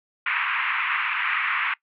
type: band-pass noise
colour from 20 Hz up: white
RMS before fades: -25 dBFS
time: 0.26-1.74 s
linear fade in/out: 5 ms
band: 1000 to 2600 Hz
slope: 48 dB/octave
effects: noise-tail reverb RT60 0.1 s tail -21 dB re dry